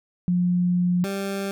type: tone pair in turn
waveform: sine / 20% pulse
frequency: 177.9 / 196.83 Hz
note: F3 / G3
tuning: +32 / +7 cents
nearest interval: major second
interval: 175 cents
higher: second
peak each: -18 / -21 dBFS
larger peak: first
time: 0.28-1.04 / 1.04-1.51 s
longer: first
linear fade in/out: 0 ms
effects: none